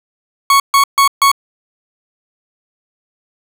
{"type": "tone bursts", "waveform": "40% pulse", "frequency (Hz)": 1108.7, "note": "C#6", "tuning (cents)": 0, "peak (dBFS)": -6, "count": 4, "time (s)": [0.5, 1.316], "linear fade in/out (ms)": 2, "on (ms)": 99, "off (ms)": 140, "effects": []}